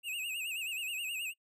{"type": "tone with vibrato", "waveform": "square", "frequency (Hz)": 2677, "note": "E7", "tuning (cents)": 26, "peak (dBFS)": -36, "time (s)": [0.03, 1.34], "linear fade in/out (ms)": 50, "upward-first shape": "sine", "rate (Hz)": 9.4, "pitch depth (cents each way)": 120, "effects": ["noise-tail reverb RT60 0.1 s tail -26 dB re dry"]}